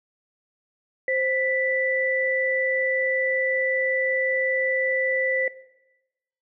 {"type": "tone pair together", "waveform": "sine", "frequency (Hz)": [523.3, 1975.7], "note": ["C5", "B6"], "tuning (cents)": [0, 0], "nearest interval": "octave + major seventh", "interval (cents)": 2300, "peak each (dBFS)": -24, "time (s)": [1.08, 5.48], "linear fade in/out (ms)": 2, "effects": ["noise-tail reverb RT60 1.0 s tail -17 dB re dry"]}